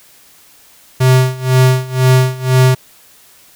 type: tone with tremolo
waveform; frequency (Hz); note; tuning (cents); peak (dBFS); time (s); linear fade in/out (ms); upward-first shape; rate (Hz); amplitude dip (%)
square; 129.1; C3; -23; -6; 1-2.75; 10; sine; 2; 90
effects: white hiss -45 dBFS RMS until 3.55 s